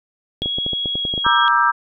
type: tone with pitch glide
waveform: sine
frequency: 3322 to 3293 Hz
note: G#7 to G#7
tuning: 0 to -15 cents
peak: -20 dBFS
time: 0.42-1.48 s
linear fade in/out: 0 ms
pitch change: -15 cents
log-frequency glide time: 0.9-1.28 s
type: clicks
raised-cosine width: 2 ms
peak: -14 dBFS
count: 11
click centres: 0.42 / 0.459 / 0.585 / 0.664 / 0.733 / 0.858 / 0.955 / 1.052 / 1.139 / 1.178 / 1.265 s
type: chord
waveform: sine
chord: E half-diminished seventh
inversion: second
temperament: just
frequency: 949.3 / 1186.7 / 1318.5 / 1582.2 Hz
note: Bb5 / D6 / E6 / G6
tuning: +31 / +18 / 0 / +16 cents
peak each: -18 dBFS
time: 1.24-1.72 s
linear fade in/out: 20 ms
effects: none